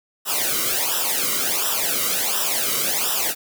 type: noise with flanger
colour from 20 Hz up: white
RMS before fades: -22 dBFS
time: 0.25-3.35 s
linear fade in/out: 50 ms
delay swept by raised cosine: 0.45 to 1.18 ms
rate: 1.4 Hz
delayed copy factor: -0.9
effects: none